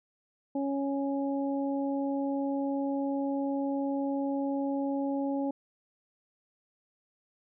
harmonic tone, 277.2 Hz, C#4, in tune, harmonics 1 / 2 / 3, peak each -29 / -35 / -39 dBFS, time 0.55-5.51 s, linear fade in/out 5 ms, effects none

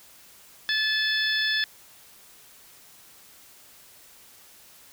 harmonic tone, 867 Hz, A5, 26 cents flat, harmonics 2 / 3 / 4 / 5 / 6, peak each -25 / -37 / -27 / -34 / -32 dBFS, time 0.69-1.64 s, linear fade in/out 0 ms, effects white hiss -52 dBFS RMS until 4.92 s

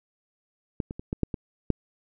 clicks, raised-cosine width 3 ms, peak -14 / -21 / -23 / -15 / -10 / -17 / -8 dBFS, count 7, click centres 0.802 / 0.909 / 0.995 / 1.129 / 1.233 / 1.342 / 1.703 s, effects none

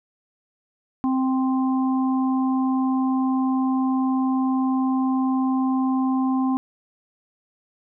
harmonic tone, 261.6 Hz, C4, in tune, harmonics 1 / 3 / 4, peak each -19 / -30 / -31 dBFS, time 1.04-6.57 s, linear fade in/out 0 ms, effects none

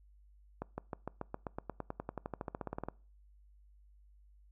accelerating click train, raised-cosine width 1 ms, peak -24 dBFS, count 25, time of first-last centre 0.62-2.886 s, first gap 160 ms, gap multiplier 0.95, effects noise-tail reverb RT60 0.4 s tail -24 dB re dry + added 50 Hz sine -59 dBFS peak until 4.51 s

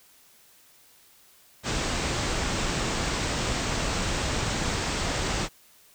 pink low-pass noise, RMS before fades -28 dBFS, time 1.63-5.49 s, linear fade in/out 50 ms, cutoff 8400 Hz, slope 96 dB/octave, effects white hiss -57 dBFS RMS until 5.94 s

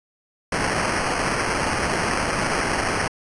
blue noise with sample-and-hold, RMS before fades -23 dBFS, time 0.52-3.08 s, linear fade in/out 5 ms, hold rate 3675 Hz, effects resampled to 24000 Hz

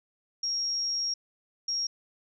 sine tone bursts at uneven times, 5588 Hz, F8, in tune, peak -27 dBFS, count 2, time 0.43-1.14 / 1.68-1.87 s, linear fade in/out 5 ms, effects none

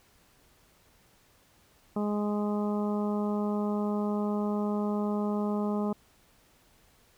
harmonic tone, 207.7 Hz, G#3, in tune, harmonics 1 / 2 / 3 / 4 / 5 / 6, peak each -28 / -34 / -38 / -40 / -42 / -44 dBFS, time 1.96-5.93 s, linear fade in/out 5 ms, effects pink hiss -63 dBFS RMS until 7.17 s

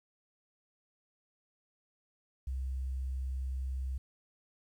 sine tone, 65.41 Hz, C2, in tune, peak -33 dBFS, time 2.47-3.98 s, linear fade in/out 5 ms, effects 11-bit

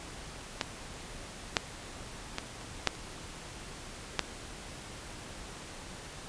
clicks, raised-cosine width 0.2 ms, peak -11 / -6 / -15 / -29 / -6 / -30 / -8 dBFS, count 7, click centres 0.612 / 1.568 / 2.384 / 2.612 / 2.873 / 2.952 / 4.193 s, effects pink hiss -45 dBFS RMS until 6.28 s + resampled to 22050 Hz

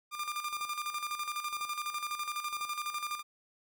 sawtooth tone with tremolo, 1199 Hz, D6, 36 cents sharp, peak -29 dBFS, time 0.11-3.23 s, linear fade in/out 50 ms, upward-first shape square, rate 12 Hz, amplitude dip 60%, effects none

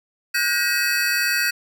square tone cluster, 1447 / 1589 / 1904 / 2566 / 4553 Hz, F#6 / G6 / A#6 / E7 / C#8, -39 / +23 / +36 / -47 / +45 cents, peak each -26 dBFS, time 0.34-1.51 s, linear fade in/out 10 ms, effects none

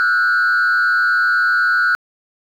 sine tone with frequency modulation, 1456 Hz, F#6, 28 cents flat, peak -10 dBFS, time 0-1.95 s, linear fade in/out 0 ms, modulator 108 Hz, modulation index 0.87, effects tanh soft clip ceiling -11 dBFS + 8-bit

